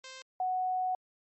5% pulse / sine tone pair in turn, 523.3 / 740.1 Hz, C5 / F#5, 0 / 0 cents, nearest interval tritone, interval 600 cents, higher second, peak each -33 / -28 dBFS, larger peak second, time 0.04-0.22 / 0.4-0.95 s, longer second, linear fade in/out 2 ms, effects MP3 32 kbps

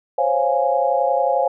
sine chord, Db major seventh, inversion third, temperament equal, 523.3 / 554.4 / 698.5 / 830.6 Hz, C5 / Db5 / F5 / Ab5, 0 / 0 / 0 / 0 cents, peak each -21 dBFS, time 0.18-1.48 s, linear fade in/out 5 ms, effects none

